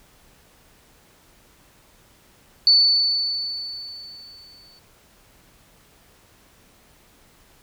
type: tone with exponential decay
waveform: sine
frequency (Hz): 4487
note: C#8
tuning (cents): +20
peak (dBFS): -10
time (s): 2.67-4.79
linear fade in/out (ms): 1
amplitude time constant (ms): 460
effects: pink hiss -55 dBFS RMS until 7.62 s